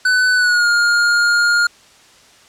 square tone with pitch glide, 1501 to 1416.8 Hz, F#6 to F6, +24 to +24 cents, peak -12 dBFS, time 0.05-1.67 s, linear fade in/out 5 ms, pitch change -100 cents, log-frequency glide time 0.35-0.68 s, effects white hiss -47 dBFS RMS until 2.48 s + low-pass 7000 Hz 12 dB/octave

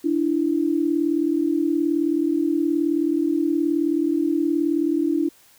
sine tone pair together, 294.4 / 333.3 Hz, D4 / E4, +4 / +19 cents, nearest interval major second, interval 215 cents, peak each -21 dBFS, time 0.04-5.29 s, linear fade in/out 10 ms, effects white hiss -54 dBFS RMS until 5.58 s

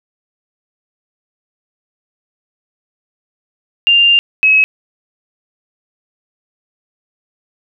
sine tone pair in turn, 2794 / 2564 Hz, F7 / E7, 0 / -49 cents, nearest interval minor second, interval 149 cents, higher first, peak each -6 dBFS, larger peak neither, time 3.87-4.19 / 4.43-4.64 s, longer first, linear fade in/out 0 ms, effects none

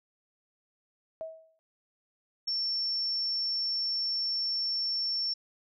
sine tone with exponential decay, 644 Hz, E5, 41 cents flat, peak -32 dBFS, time 1.21-1.59 s, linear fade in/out 0 ms, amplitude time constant 81 ms
sine tone, 5430 Hz, F8, 50 cents flat, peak -28 dBFS, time 2.47-5.34 s, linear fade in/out 10 ms
effects none

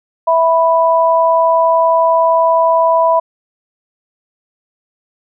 sine tone pair together, 657 / 987.8 Hz, E5 / B5, -6 / 0 cents, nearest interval perfect fifth, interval 706 cents, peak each -11 dBFS, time 0.27-3.2 s, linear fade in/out 10 ms, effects none

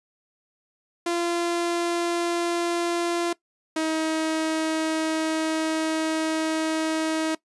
sawtooth tone pair in turn, 343.7 / 317.6 Hz, F4 / D#4, -28 / +36 cents, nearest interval minor second, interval 136 cents, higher first, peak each -19 dBFS, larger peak neither, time 1.06-3.33 / 3.76-7.35 s, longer second, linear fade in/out 5 ms, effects noise-tail reverb RT60 0.1 s tail -20 dB re dry + resampled to 24000 Hz

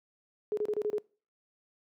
sine tone bursts, 421.3 Hz, G#4, 25 cents sharp, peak -27 dBFS, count 6, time 0.52-0.982 s, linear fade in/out 0 ms, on 52 ms, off 30 ms, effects noise-tail reverb RT60 0.4 s tail -24 dB re dry + high-pass 200 Hz 12 dB/octave

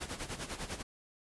pink noise with tremolo, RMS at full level -38 dBFS, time 0-0.83 s, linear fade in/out 20 ms, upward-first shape sine, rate 10 Hz, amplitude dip 75%, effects resampled to 24000 Hz

